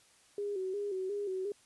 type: tone with vibrato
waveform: sine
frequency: 391.8 Hz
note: G4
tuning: 1 cent flat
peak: -33 dBFS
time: 0.38-1.52 s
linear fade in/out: 2 ms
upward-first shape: square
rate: 2.8 Hz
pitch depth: 71 cents each way
effects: white hiss -64 dBFS RMS until 1.65 s + resampled to 24000 Hz